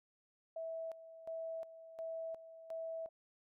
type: tone with tremolo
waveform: sine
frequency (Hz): 653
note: E5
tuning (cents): -17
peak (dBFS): -40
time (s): 0.56-3.09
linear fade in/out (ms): 5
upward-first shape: square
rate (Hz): 1.4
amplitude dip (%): 75
effects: none